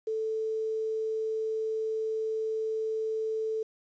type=tone with quantisation; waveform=sine; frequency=440 Hz; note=A4; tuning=in tune; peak=-28 dBFS; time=0.07-3.63 s; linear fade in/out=5 ms; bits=9; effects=resampled to 16000 Hz